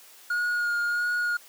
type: tone with vibrato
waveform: triangle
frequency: 1433 Hz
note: F6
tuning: 44 cents sharp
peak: -22 dBFS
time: 0.3-1.37 s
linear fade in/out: 5 ms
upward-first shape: sine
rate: 1.5 Hz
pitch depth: 18 cents each way
effects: white hiss -51 dBFS RMS until 1.48 s + high-pass 400 Hz 12 dB/octave